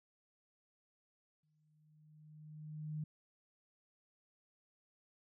sine tone with exponential growth, 153.1 Hz, D#3, 28 cents flat, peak -37 dBFS, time 1.43-3.04 s, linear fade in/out 5 ms, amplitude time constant 350 ms, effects none

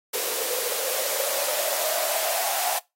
white noise with high-pass filter sweep, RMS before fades -26 dBFS, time 0.13-2.79 s, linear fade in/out 10 ms, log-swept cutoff 450 to 730 Hz, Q 9.8, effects noise-tail reverb RT60 0.2 s tail -21 dB re dry + AAC 48 kbps

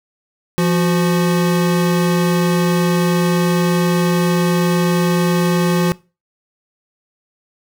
square tone pair together, 172.2 / 364.9 Hz, F3 / F#4, -24 / -24 cents, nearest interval octave + minor second, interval 1300 cents, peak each -15 / -20 dBFS, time 0.58-5.92 s, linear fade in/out 0 ms, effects noise-tail reverb RT60 0.3 s tail -21 dB re dry

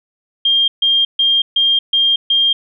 sine tone bursts, 3207 Hz, G7, 39 cents sharp, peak -10 dBFS, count 6, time 0.45-2.53 s, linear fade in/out 5 ms, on 230 ms, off 140 ms, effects none

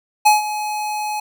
square tone with ADSR envelope, 845 Hz, G#5, 30 cents sharp, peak -8 dBFS, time 0.25-1.2 s, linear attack 15 ms, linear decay 150 ms, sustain -14 dB, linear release 5 ms, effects none

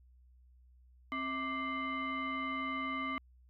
sine tone with frequency modulation, 1178 Hz, D6, 5 cents sharp, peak -34 dBFS, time 1.12-3.18 s, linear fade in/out 0 ms, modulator 912 Hz, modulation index 1.2, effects added 62 Hz sine -59 dBFS peak until 3.49 s

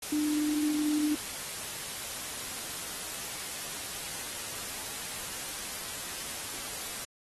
sine tone in noise, 300.3 Hz, D4, 39 cents sharp, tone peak -26 dBFS, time 0.12-1.15 s, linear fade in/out 5 ms, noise white, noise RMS -38 dBFS, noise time 0.02-7.05 s, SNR +9 dB, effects AAC 32 kbps

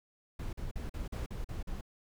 brown noise bursts, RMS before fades -38 dBFS, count 8, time 0.39-1.811 s, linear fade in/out 5 ms, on 140 ms, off 43 ms, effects none

